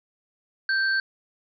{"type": "tone pair together", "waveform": "sine", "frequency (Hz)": [1568, 4435], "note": ["G6", "C#8"], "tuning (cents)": [0, 0], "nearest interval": "octave + tritone", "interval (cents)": 1800, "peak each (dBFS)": [-21, -30], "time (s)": [0.69, 1], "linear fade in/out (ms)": 2, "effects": []}